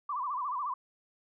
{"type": "tone with vibrato", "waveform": "sine", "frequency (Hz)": 1079, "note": "C#6", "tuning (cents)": -47, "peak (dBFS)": -31, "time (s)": [0.09, 0.74], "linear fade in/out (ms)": 5, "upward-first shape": "sine", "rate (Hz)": 14, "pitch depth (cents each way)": 170, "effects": []}